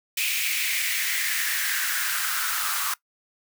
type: noise with high-pass filter sweep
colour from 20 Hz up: white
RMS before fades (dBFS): -26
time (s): 0.17-2.94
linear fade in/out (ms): 5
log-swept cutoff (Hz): 2500 to 1200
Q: 4.4
effects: noise-tail reverb RT60 0.1 s tail -20 dB re dry